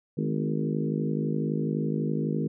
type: harmonic tone with a mistuned harmonic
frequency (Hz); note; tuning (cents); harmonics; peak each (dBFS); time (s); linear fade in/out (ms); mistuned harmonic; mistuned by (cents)
51.91; G#1; 0; 3 / 4 / 5 / 6 / 7 / 8 / 9; -29 / -31 / -33 / -35 / -36 / -37 / -38; 0.17-2.48; 10; 4; +42
effects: none